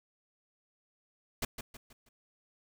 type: noise with echo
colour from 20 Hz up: pink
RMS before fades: -33 dBFS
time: 1.42-1.45 s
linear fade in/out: 5 ms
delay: 160 ms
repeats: 4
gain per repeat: -8 dB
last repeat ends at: 2.09 s
effects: none